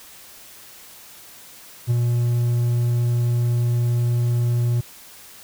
triangle tone with ADSR envelope, 119.9 Hz, A#2, 49 cents sharp, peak -12 dBFS, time 1.87-4.81 s, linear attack 39 ms, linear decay 15 ms, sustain -3 dB, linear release 8 ms, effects white hiss -44 dBFS RMS until 5.43 s

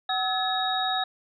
sine tone cluster, 752 / 1286 / 1704 / 3783 Hz, F#5 / E6 / G#6 / A#7, +28 / -43 / +44 / +25 cents, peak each -27 / -33 / -33 / -28 dBFS, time 0.09-1.04 s, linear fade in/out 5 ms, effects none

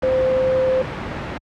sine tone in noise, 519 Hz, C5, 14 cents flat, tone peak -15 dBFS, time 0.03-0.82 s, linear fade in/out 5 ms, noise pink, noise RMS -26 dBFS, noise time 0.02-1.38 s, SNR +8 dB, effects high-pass 60 Hz 12 dB/octave + low-pass 2000 Hz 12 dB/octave

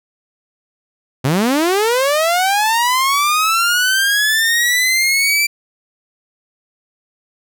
sawtooth linear sweep, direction up, 121.6 to 2349 Hz, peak -9 dBFS, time 1.24-5.47 s, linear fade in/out 10 ms, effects none

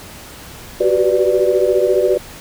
sine chord, G major seventh, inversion third, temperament equal with one note detuned, 370 / 384.4 / 493.9 / 587.3 Hz, F#4 / G4 / B4 / D5, 0 / -34 / 0 / 0 cents, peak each -17 dBFS, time 0.8-2.18 s, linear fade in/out 10 ms, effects pink hiss -36 dBFS RMS until 2.4 s

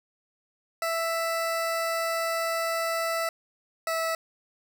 20% pulse tone pair in turn, 661 / 653 Hz, E5 / E5, +5 / -17 cents, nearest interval unison, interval 22 cents, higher first, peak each -21 / -21 dBFS, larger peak neither, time 0.82-3.29 / 3.87-4.15 s, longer first, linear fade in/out 2 ms, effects none

